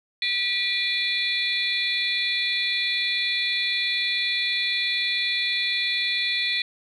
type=tone cluster; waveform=sine; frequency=1957 / 2401 / 3476 / 3949 / 4287 Hz; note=B6 / D7 / A7 / B7 / C8; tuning=-16 / +38 / -22 / -1 / +41 cents; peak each=-29 / -27 / -27 / -28 / -31 dBFS; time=0.22-6.62 s; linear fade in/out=2 ms; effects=tanh soft clip ceiling -12 dBFS